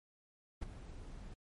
brown noise with ADSR envelope, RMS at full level -37 dBFS, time 0.61-1.34 s, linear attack 17 ms, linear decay 15 ms, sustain -12 dB, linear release 4 ms, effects MP3 48 kbps

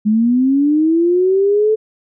sine linear sweep, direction up, 207.7 to 440 Hz, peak -10 dBFS, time 0.05-1.76 s, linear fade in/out 20 ms, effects none

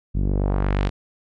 sawtooth tone with low-pass filter sweep, 48.53 Hz, G1, 17 cents flat, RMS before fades -21 dBFS, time 0.14-0.9 s, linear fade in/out 20 ms, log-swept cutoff 190 to 4500 Hz, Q 1.1, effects none

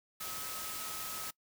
sine tone in noise, 1279 Hz, D#6, 47 cents sharp, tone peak -47 dBFS, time 0.2-1.31 s, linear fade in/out 10 ms, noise white, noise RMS -41 dBFS, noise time 0.2-1.31 s, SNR -9 dB, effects noise-tail reverb RT60 0.1 s tail -23 dB re dry

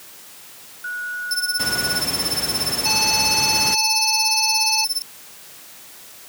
sine tone, 1462 Hz, F#6, 21 cents flat, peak -25 dBFS, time 0.84-2 s, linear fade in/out 5 ms
sawtooth tone with tremolo, 5300 Hz, E8, 9 cents sharp, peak -15 dBFS, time 1.31-5.02 s, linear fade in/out 0 ms, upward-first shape sine, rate 17 Hz, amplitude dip 95%
pink noise, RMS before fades -27 dBFS, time 1.59-3.75 s, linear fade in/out 10 ms
harmonic tone, 871 Hz, A5, 18 cents flat, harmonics 1 / 3 / 5 / 7, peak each -24 / -24 / -21 / -24 dBFS, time 2.85-4.85 s, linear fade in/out 10 ms
effects white hiss -42 dBFS RMS until 6.28 s + high-pass 100 Hz 12 dB/octave

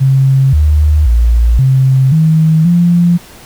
sine tone with pitch steps, 134.4 / 75.5 / 58 / 132.3 / 158.6 / 173.2 Hz, C3 / D2 / A#1 / C3 / D#3 / F3, +47 / +48 / -8 / +20 / +33 / -14 cents, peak -5 dBFS, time 0-3.18 s, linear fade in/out 20 ms, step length 530 ms, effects pink hiss -36 dBFS RMS until 3.45 s

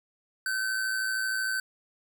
square tone with amplitude modulation, 1533 Hz, G6, 39 cents flat, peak -26 dBFS, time 0.46-1.6 s, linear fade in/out 2 ms, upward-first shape sine, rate 113 Hz, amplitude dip 45%, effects none

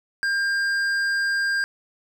triangle tone with hard clipping, 1600 Hz, G6, 35 cents sharp, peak -22 dBFS, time 0.23-1.64 s, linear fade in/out 0 ms, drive 11 dB, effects none

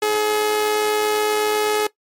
sawtooth tone with amplitude modulation, 424 Hz, G#4, 36 cents sharp, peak -11 dBFS, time 0.02-1.87 s, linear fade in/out 5 ms, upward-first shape sine, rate 108 Hz, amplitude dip 40%, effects noise-tail reverb RT60 0.1 s tail -18 dB re dry + MP3 64 kbps

